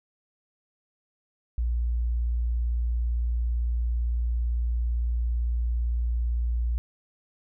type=tone; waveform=sine; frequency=58.9 Hz; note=A#1; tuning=19 cents sharp; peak=-23 dBFS; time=1.58-6.78 s; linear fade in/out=0 ms; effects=none